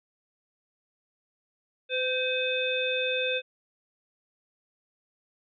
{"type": "harmonic tone with a mistuned harmonic", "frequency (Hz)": 510, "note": "C5", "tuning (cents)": -44, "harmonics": [1, 3, 5, 7], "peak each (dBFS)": [-29, -35, -30, -32], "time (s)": [1.89, 3.42], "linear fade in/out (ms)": 50, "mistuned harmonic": 3, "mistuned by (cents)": 32, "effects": []}